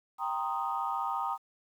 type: chord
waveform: sine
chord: C minor seventh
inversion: second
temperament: equal with one note detuned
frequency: 786.7 / 932.3 / 1046.5 / 1244.5 Hz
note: G5 / Bb5 / C6 / Eb6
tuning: +6 / 0 / 0 / 0 cents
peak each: -35 / -34 / -39 / -34 dBFS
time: 0.18-1.38 s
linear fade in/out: 50 ms
effects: tanh soft clip ceiling -20 dBFS + 10-bit